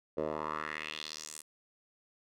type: tone with band-pass filter sweep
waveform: 10% pulse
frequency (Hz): 77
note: D#2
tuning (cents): -17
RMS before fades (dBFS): -39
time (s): 0.17-1.42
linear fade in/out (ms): 10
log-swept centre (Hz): 500 to 9500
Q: 2.8
effects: none